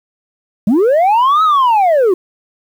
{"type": "linear two-way sweep", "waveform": "sine", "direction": "up then down", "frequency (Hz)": [185, 1303, 344.7], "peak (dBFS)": -5, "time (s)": [0.67, 2.14], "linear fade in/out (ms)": 5, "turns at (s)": 1.43, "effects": ["tanh soft clip ceiling -7 dBFS", "7-bit"]}